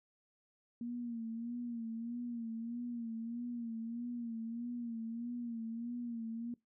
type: tone with vibrato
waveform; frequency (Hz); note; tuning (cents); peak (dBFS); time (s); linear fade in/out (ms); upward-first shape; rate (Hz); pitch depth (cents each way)
sine; 233.7; A#3; +5; -38; 0.81-6.54; 2; sine; 1.6; 62
effects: noise-tail reverb RT60 0.2 s tail -22 dB re dry